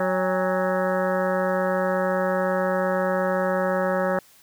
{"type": "harmonic tone with a mistuned harmonic", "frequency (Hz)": 185.6, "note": "F#3", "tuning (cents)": 6, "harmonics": [1, 2, 3, 4, 5, 6, 7, 8, 9, 10], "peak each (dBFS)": [-28, -31, -23, -31, -34, -36, -32, -36, -33, -39], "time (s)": [0, 4.19], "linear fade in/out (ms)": 2, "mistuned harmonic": 4, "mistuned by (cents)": 140, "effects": ["white hiss -54 dBFS RMS until 4.42 s"]}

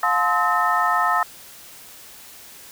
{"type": "tone cluster", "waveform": "sine", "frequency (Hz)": [711, 865, 1039, 1286, 1814], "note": ["F5", "A5", "C6", "E6", "A#6"], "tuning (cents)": [31, -30, -12, -43, -48], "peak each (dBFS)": [-24, -25, -24, -20, -25], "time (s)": [0.03, 1.23], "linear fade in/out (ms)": 2, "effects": ["white hiss -43 dBFS RMS until 2.71 s"]}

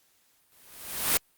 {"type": "noise with exponential growth", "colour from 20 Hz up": "white", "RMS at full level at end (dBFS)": -21, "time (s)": [0.52, 1.17], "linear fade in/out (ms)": 0, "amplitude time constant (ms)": 140, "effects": ["white hiss -66 dBFS RMS until 1.37 s", "Opus 48 kbps"]}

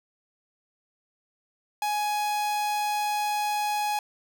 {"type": "tone", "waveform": "45% pulse", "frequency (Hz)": 836, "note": "G#5", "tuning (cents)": 11, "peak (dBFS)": -25, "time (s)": [1.82, 3.99], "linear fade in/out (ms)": 2, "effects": []}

